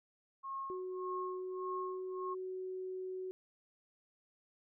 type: tone with tremolo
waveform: sine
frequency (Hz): 1083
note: C#6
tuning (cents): -41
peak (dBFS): -38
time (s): 0.43-2.35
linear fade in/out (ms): 20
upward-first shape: sine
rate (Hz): 1.7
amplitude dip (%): 95
type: tone with pitch glide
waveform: sine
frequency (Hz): 370 to 372.6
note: F#4 to F#4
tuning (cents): 0 to +12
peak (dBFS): -39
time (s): 0.7-3.31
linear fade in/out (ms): 0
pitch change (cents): +12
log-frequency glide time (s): 1.39-1.63
effects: none